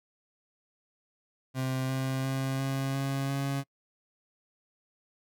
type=tone with pitch steps; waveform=30% pulse; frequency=130.81 / 132.25 / 133.71 / 135.19 / 136.68 / 138.19 Hz; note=C3 / C3 / C3 / C#3 / C#3 / C#3; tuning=0 / +19 / +38 / -43 / -24 / -5 cents; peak=-26 dBFS; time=1.54-3.64 s; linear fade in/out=50 ms; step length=350 ms; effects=noise-tail reverb RT60 0.1 s tail -26 dB re dry